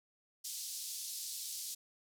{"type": "band-pass noise", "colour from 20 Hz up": "pink", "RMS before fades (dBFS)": -43, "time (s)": [0.44, 1.75], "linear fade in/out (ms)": 10, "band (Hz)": [4300, 14000], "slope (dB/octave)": 24, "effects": []}